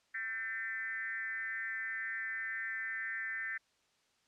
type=tone with frequency modulation; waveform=sine; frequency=1799 Hz; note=A6; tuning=38 cents sharp; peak=-36 dBFS; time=0.14-3.58 s; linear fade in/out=10 ms; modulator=224 Hz; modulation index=1.1; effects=white hiss -73 dBFS RMS until 4.27 s + low-pass 6000 Hz 12 dB/octave